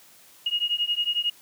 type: beating tone pair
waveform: sine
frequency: 2866 / 2877 Hz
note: F7 / F#7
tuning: +44 / -49 cents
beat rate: 11 Hz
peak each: -26 dBFS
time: 0.46-1.3 s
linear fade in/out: 5 ms
effects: white hiss -53 dBFS RMS until 1.41 s + high-pass 100 Hz 12 dB/octave